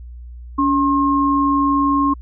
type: tone pair together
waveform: sine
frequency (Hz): 283.6 / 1070.7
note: C#4 / C6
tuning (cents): +40 / +40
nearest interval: octave + major seventh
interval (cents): 2300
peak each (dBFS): -16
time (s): 0.58-2.14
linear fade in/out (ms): 10
effects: added 60 Hz sine -32 dBFS peak until 2.21 s